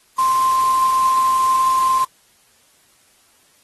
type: tone in noise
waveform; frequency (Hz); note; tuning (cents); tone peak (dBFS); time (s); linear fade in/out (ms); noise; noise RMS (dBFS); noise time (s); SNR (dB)
sine; 1046.5; C6; 0; -13; 0.18-2.05; 10; white; -31; 0.18-2.05; +15
effects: white hiss -56 dBFS RMS until 3.63 s + AAC 32 kbps